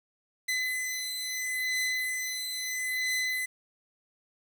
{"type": "beating tone pair", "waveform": "sawtooth", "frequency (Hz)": [2019, 2019.75], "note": ["B6", "B6"], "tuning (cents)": [38, 38], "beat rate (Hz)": 0.75, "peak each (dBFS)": [-31, -28], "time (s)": [0.48, 3.46], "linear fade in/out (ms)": 10, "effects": ["9-bit"]}